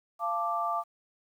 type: chord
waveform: sine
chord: D minor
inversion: first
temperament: equal with one note detuned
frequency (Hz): 689.6 / 880 / 1174.7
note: F5 / A5 / D6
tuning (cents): -22 / 0 / 0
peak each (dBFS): -32 / -35 / -30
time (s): 0.19-0.84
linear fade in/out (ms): 50
effects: 10-bit